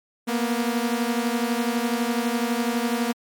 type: beating tone pair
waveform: sawtooth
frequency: 232.5 / 244.5 Hz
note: A#3 / B3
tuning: -4 / -17 cents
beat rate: 12 Hz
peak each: -20 / -22 dBFS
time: 0.27-3.13 s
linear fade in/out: 20 ms
effects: MP3 96 kbps